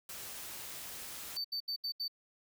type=noise; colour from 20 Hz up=white; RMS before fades=-45 dBFS; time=0.09-1.37 s; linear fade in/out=2 ms
type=tone bursts; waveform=triangle; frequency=4563 Hz; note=C#8; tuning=49 cents sharp; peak=-33 dBFS; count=5; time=1.36-2.081 s; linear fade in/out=10 ms; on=85 ms; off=74 ms
effects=none